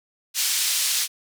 pink band-pass noise, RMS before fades -23 dBFS, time 0.34-1.08 s, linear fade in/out 50 ms, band 3800 to 12000 Hz, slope 12 dB/octave, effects none

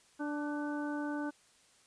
harmonic tone with a mistuned harmonic, 293.5 Hz, D4, 1 cent flat, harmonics 1 / 2 / 3 / 4 / 5, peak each -35 / -44 / -44 / -50 / -44 dBFS, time 0.19-1.31 s, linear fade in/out 20 ms, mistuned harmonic 5, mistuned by +37 cents, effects white hiss -65 dBFS RMS until 1.86 s + resampled to 22050 Hz

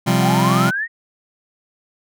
sawtooth chord, C suspended fourth, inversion none, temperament just, 130.81 / 174.42 / 196.22 Hz, C3 / F3 / G3, 0 / -2 / +2 cents, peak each -14 dBFS, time 0.06-0.71 s, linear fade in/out 20 ms
sine exponential sweep, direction up, 712 to 1913 Hz, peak -19 dBFS, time 0.2-0.88 s, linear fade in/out 50 ms
effects none

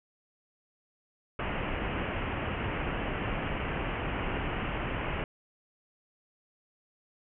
pink low-pass noise, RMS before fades -33 dBFS, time 1.39-5.24 s, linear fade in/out 2 ms, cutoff 3000 Hz, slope 96 dB/octave, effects none

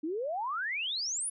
sine exponential sweep, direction up, 293.7 to 10548 Hz, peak -31 dBFS, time 0.03-1.3 s, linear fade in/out 10 ms, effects none

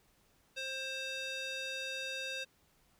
square tone with band-pass filter, 529 Hz, C5, 19 cents sharp, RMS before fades -40 dBFS, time 0.56-2.45 s, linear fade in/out 20 ms, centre 3300 Hz, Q 1.6, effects pink hiss -70 dBFS RMS until 2.99 s

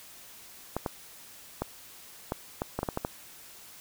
clicks, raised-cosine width 1 ms, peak -15 dBFS, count 10, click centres 0.766 / 0.862 / 1.62 / 2.321 / 2.619 / 2.79 / 2.831 / 2.888 / 2.974 / 3.049 s, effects white hiss -50 dBFS RMS until 3.8 s

